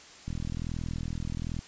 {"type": "click train", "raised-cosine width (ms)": 5, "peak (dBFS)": -22, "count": 55, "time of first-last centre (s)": [0.28, 1.591], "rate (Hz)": 41.2, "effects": ["white hiss -50 dBFS RMS until 1.67 s", "resampled to 16000 Hz"]}